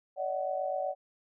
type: tone cluster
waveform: sine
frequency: 576 / 624 / 746 Hz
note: D5 / D#5 / F#5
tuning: -34 / +5 / +14 cents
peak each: -33 / -37 / -34 dBFS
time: 0.16-0.95 s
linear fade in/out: 50 ms
effects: none